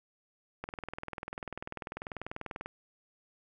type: click train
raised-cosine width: 0.5 ms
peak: -23 dBFS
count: 42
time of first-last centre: 0.64-2.66 s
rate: 20.3 Hz
effects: none